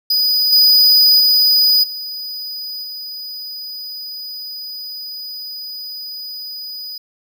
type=tone with level steps; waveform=square; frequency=4959 Hz; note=D#8; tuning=7 cents flat; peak=-13 / -8 / -10 / -25 / -27 dBFS; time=0.1-6.98 s; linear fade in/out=5 ms; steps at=0.52 / 1.19 / 1.83 / 2.83 s; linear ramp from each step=10 ms; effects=none